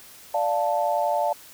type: chord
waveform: sine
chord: D minor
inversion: none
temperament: equal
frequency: 587.3 / 698.5 / 880 Hz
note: D5 / F5 / A5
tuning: 0 / 0 / 0 cents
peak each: -25 dBFS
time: 0.34-1.33 s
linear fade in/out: 5 ms
effects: white hiss -47 dBFS RMS until 1.53 s